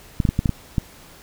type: clicks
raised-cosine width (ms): 5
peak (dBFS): -6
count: 7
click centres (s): 0.202 / 0.252 / 0.29 / 0.391 / 0.458 / 0.493 / 0.782
effects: pink hiss -46 dBFS RMS until 1.22 s